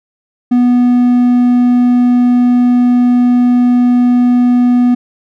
triangle tone, 245.4 Hz, B3, 11 cents flat, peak -4 dBFS, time 0.51-4.95 s, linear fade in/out 10 ms, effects none

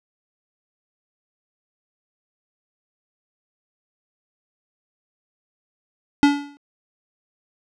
square tone with exponential decay, 286.3 Hz, D4, 44 cents flat, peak -9 dBFS, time 6.23-6.57 s, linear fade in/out 0 ms, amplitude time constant 72 ms, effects low-pass 5000 Hz 12 dB/octave

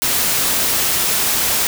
white noise, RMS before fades -17 dBFS, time 0.02-1.67 s, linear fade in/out 0 ms, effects none

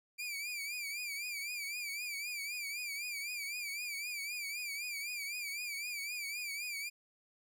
sawtooth tone with vibrato, 2349 Hz, D7, in tune, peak -35 dBFS, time 0.18-6.9 s, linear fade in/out 20 ms, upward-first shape triangle, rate 3.9 Hz, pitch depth 110 cents each way, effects none

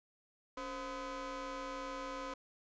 25% pulse ring-modulated tone, 246.9 Hz, B3, in tune, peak -34 dBFS, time 0.57-2.34 s, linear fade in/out 5 ms, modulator 772 Hz, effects resampled to 16000 Hz

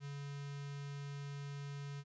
square tone with notch filter, 141.8 Hz, C#3, 40 cents sharp, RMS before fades -45 dBFS, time 0-2.04 s, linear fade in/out 50 ms, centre 590 Hz, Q 0.86, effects resampled to 16000 Hz

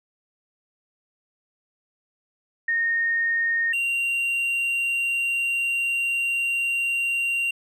sine / triangle tone pair in turn, 1845 / 2764 Hz, A#6 / F7, -18 / -19 cents, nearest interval perfect fifth, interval 699 cents, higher second, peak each -20 dBFS, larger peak neither, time 2.68-3.73 / 3.73-7.51 s, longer second, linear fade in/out 5 ms, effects none

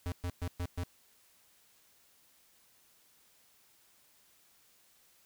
square tone bursts, 88.2 Hz, F2, 18 cents sharp, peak -34 dBFS, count 5, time 0.06-0.835 s, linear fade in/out 0 ms, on 59 ms, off 120 ms, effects white hiss -66 dBFS RMS until 5.25 s

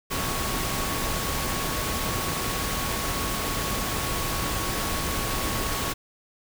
sine tone in noise, 1108.7 Hz, C#6, in tune, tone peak -35 dBFS, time 0.1-5.94 s, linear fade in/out 20 ms, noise pink, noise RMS -28 dBFS, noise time 0.1-5.94 s, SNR -10 dB, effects none

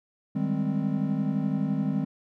triangle chord, Ab major seventh, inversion second, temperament equal, 155.56 / 196 / 207.7 / 261.6 Hz, Eb3 / G3 / Ab3 / C4, 0 / 0 / 0 / 0 cents, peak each -28 dBFS, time 0.35-2.05 s, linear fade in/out 10 ms, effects none

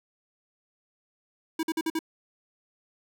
square tone bursts, 322 Hz, E4, 41 cents flat, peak -26 dBFS, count 5, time 1.59-1.991 s, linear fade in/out 5 ms, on 41 ms, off 49 ms, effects none

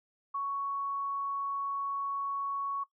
sine tone, 1113 Hz, C#6, 7 cents sharp, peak -31 dBFS, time 0.34-2.84 s, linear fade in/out 10 ms, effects noise-tail reverb RT60 0.1 s tail -18 dB re dry

